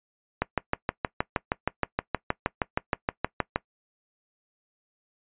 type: click train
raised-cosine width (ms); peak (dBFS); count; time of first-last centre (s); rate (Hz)
0.5; -8; 21; 0.42-3.56; 6.37
effects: noise-tail reverb RT60 0.1 s tail -21 dB re dry + resampled to 8000 Hz